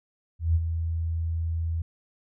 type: tone with ADSR envelope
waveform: sine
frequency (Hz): 82.41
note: E2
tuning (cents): 0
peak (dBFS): -17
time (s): 0.39-1.82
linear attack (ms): 160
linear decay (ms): 41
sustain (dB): -8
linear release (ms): 4
effects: none